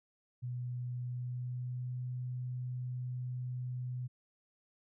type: tone with pitch glide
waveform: sine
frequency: 123.47 to 125.27 Hz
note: B2 to B2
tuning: 0 to +25 cents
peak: -36 dBFS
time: 0.42-4.08 s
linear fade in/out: 20 ms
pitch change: +25 cents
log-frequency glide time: 1.03-2.01 s
effects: none